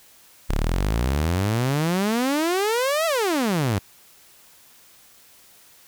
sawtooth exponential two-way sweep, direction up then down, 32.7 to 674 to 91.4 Hz, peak -16 dBFS, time 0.49-3.79 s, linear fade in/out 10 ms, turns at 3.06 s, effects white hiss -52 dBFS RMS until 5.87 s

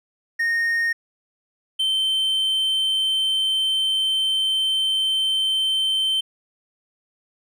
triangle tone pair in turn, 1850 / 3101 Hz, A#6 / G7, -14 / -19 cents, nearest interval major sixth, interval 895 cents, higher second, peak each -17 dBFS, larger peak neither, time 0.39-0.93 / 1.79-6.21 s, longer second, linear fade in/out 10 ms, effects none

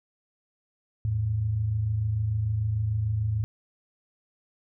sine tone pair together, 81.45 / 108.2 Hz, E2 / A2, -20 / -29 cents, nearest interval perfect fourth, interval 491 cents, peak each -33 / -24 dBFS, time 1.05-3.44 s, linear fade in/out 0 ms, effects none

